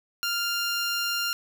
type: tone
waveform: 15% pulse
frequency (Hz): 1396.9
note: F6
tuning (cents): 0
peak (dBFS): -19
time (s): 0.23-1.33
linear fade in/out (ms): 0
effects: none